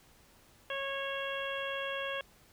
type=harmonic tone; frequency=549 Hz; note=C#5; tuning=17 cents flat; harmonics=1 / 2 / 3 / 4 / 5 / 6; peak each=-38 / -42 / -40 / -47 / -42 / -43 dBFS; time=0.7-2.21 s; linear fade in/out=2 ms; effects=pink hiss -62 dBFS RMS until 2.52 s